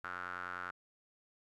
sawtooth tone with band-pass filter, 90 Hz, F#2, 47 cents flat, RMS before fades -43 dBFS, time 0.04-0.71 s, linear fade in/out 5 ms, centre 1400 Hz, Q 6.9, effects none

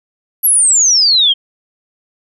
sine exponential sweep, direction down, 11840 to 3114 Hz, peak -7 dBFS, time 0.43-1.34 s, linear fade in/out 20 ms, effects none

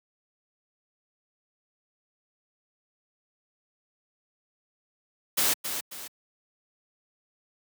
white noise with echo, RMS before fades -24 dBFS, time 5.37-5.54 s, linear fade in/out 10 ms, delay 270 ms, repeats 2, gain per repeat -8 dB, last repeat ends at 6.08 s, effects high-pass 150 Hz 12 dB/octave

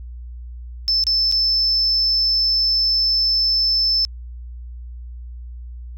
sine tone with dropouts, 5274 Hz, E8, in tune, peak -14 dBFS, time 0.88-4.05 s, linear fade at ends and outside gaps 0 ms, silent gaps 1.038-1.068 / 1.315-1.323 s, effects tanh soft clip ceiling -10 dBFS + added 60 Hz sine -31 dBFS peak until 5.97 s

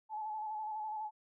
sine tone with vibrato, 860 Hz, A5, 40 cents flat, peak -37 dBFS, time 0.09-1.11 s, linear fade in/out 50 ms, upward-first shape square, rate 12 Hz, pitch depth 28 cents each way, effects none

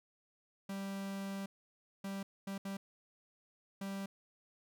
45% pulse tone bursts at uneven times, 196 Hz, G3, in tune, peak -39 dBFS, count 5, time 0.69-1.46 / 2.04-2.23 / 2.47-2.58 / 2.65-2.77 / 3.81-4.06 s, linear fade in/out 5 ms, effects none

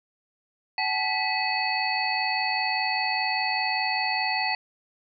sine tone cluster, 757 / 862 / 1972 / 2559 / 4451 Hz, F#5 / A5 / B6 / D#7 / C#8, +39 / -36 / -3 / +48 / +6 cents, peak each -30 dBFS, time 0.78-4.55 s, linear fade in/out 2 ms, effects none

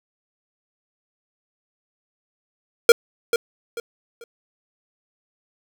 square tone with echo, 467.1 Hz, A#4, 3 cents sharp, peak -6 dBFS, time 2.89-2.92 s, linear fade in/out 2 ms, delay 440 ms, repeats 3, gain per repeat -11 dB, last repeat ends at 4.24 s, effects none

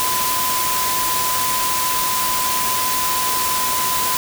sine tone in noise, 1011 Hz, B5, 40 cents sharp, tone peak -21 dBFS, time 0-4.17 s, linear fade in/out 0 ms, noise white, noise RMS -21 dBFS, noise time 0-4.17 s, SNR -3 dB, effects none

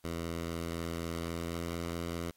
10% pulse tone with pitch glide, 83.8 to 84.92 Hz, E2 to F2, +29 to -48 cents, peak -27 dBFS, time 0.04-2.31 s, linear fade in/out 5 ms, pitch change +23 cents, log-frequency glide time 1.19-1.73 s, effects white hiss -70 dBFS RMS until 2.36 s + AAC 48 kbps

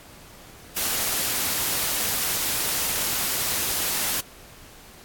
white noise, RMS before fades -25 dBFS, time 0.76-4.21 s, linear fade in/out 10 ms, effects pink hiss -47 dBFS RMS until 5.04 s + AAC 64 kbps

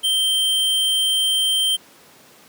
square tone, 3136 Hz, G7, in tune, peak -17 dBFS, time 0.03-1.77 s, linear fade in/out 20 ms, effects pink hiss -48 dBFS RMS until 2.48 s + high-pass 200 Hz 12 dB/octave

